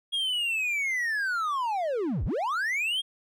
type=linear two-way sweep; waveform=triangle; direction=down then up; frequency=3300 to 34.95 to 3300 Hz; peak=-24 dBFS; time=0.12-3.02 s; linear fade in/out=20 ms; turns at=2.25 s; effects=none

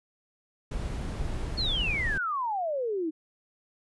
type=noise; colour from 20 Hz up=brown; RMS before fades=-32 dBFS; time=0.71-2.18 s; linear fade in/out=5 ms
type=exponential sweep; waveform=sine; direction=down; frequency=4435 to 303.3 Hz; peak=-27 dBFS; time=1.57-3.11 s; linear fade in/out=20 ms
effects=resampled to 24000 Hz

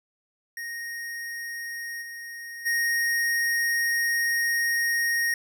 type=tone with level steps; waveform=square; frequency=1864.7 Hz; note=A#6; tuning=in tune; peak=-33 / -37 / -23 dBFS; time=0.57-5.34 s; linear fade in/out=2 ms; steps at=2.01 / 2.65 s; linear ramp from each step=20 ms; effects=none

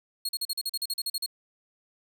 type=tone bursts; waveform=sawtooth; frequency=4300 Hz; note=C8; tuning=47 cents sharp; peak=-25 dBFS; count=13; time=0.25-1.262 s; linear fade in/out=5 ms; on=40 ms; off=41 ms; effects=none

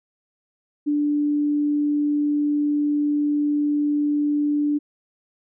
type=tone; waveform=sine; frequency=293.7 Hz; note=D4; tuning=in tune; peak=-18 dBFS; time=0.86-4.79 s; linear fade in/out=20 ms; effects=none

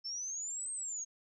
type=exponential two-way sweep; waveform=sine; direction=up then down; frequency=5310 to 8420 to 6470 Hz; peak=-37 dBFS; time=0.04-1.05 s; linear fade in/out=20 ms; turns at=0.72 s; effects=none

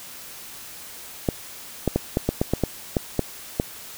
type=clicks; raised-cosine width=2 ms; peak=-6 dBFS; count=11; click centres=1.288 / 1.877 / 1.96 / 2.171 / 2.29 / 2.415 / 2.536 / 2.637 / 2.968 / 3.193 / 3.599 s; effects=white hiss -40 dBFS RMS until 3.97 s

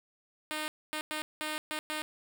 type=tone bursts at uneven times; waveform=5% pulse; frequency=307 Hz; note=D#4; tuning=23 cents flat; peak=-22 dBFS; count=6; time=0.51-0.68 / 0.93-1.01 / 1.11-1.22 / 1.41-1.58 / 1.71-1.79 / 1.9-2.02 s; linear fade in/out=0 ms; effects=none

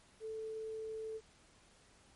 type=tone with quantisation; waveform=sine; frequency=440 Hz; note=A4; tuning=in tune; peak=-40 dBFS; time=0.2-1.21 s; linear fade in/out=50 ms; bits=11; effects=pink hiss -65 dBFS RMS until 2.15 s + MP3 48 kbps

